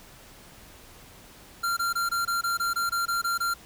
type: tone bursts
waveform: square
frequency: 1381 Hz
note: F6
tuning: 20 cents flat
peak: -25 dBFS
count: 12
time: 1.63-3.541 s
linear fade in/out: 10 ms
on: 140 ms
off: 21 ms
effects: pink hiss -50 dBFS RMS until 3.65 s